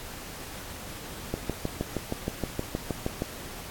click train, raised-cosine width 2 ms, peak -14 dBFS, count 13, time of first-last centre 1.34-3.221 s, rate 6.38 Hz, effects pink hiss -41 dBFS RMS until 3.7 s + AAC 64 kbps

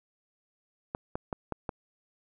clicks, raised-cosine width 1 ms, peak -18 dBFS, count 5, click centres 0.949 / 1.155 / 1.328 / 1.523 / 1.692 s, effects none

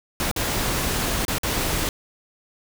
pink noise with dropouts, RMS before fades -24 dBFS, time 0.2-1.89 s, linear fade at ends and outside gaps 1 ms, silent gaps 0.314-0.362 / 1.251-1.281 / 1.384-1.433 s, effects none

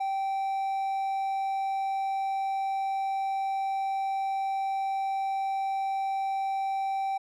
triangle tone, 778 Hz, G5, 13 cents flat, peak -25 dBFS, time 0-7.18 s, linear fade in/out 10 ms, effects none

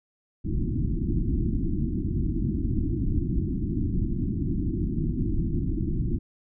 pink low-pass noise, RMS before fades -26 dBFS, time 0.44-6.19 s, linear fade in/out 20 ms, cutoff 350 Hz, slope 96 dB/octave, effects none

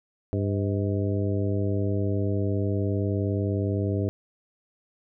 harmonic tone with a mistuned harmonic, 99.7 Hz, G2, 30 cents sharp, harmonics 1 / 2 / 3 / 4 / 5 / 6, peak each -25 / -32 / -31 / -32 / -35 / -37 dBFS, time 0.33-4.09 s, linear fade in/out 0 ms, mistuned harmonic 6, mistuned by +94 cents, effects none

